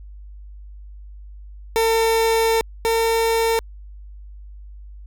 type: tone pair in turn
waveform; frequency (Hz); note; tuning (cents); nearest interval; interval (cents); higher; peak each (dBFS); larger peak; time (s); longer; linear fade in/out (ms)
30% pulse; 451.7 / 454.3; A4 / A#4; +45 / -45; unison; 10; second; -13 / -14; first; 1.76-2.61 / 2.85-3.59; first; 0
effects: added 50 Hz sine -36 dBFS peak until 5.06 s